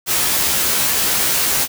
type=noise with comb filter; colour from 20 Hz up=white; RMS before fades=-17 dBFS; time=0.06-1.68 s; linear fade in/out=50 ms; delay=15 ms; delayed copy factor=+0.95; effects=none